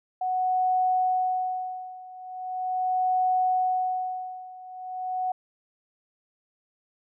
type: tone with tremolo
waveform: sine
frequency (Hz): 740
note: F#5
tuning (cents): 0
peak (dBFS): -20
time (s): 0.21-5.32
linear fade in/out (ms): 5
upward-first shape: sine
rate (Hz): 0.4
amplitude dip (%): 90
effects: none